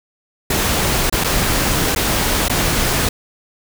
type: noise with dropouts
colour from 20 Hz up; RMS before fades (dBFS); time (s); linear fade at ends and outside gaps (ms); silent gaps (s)
pink; -17; 0.5-3.09; 5; 1.098-1.124 / 1.239-1.243 / 1.95-1.96 / 2.484-2.496
effects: none